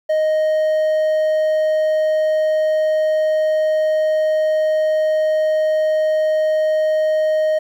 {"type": "tone", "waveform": "triangle", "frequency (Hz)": 622.3, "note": "D#5", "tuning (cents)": 0, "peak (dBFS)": -12, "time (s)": [0.09, 7.59], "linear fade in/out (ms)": 10, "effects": ["9-bit"]}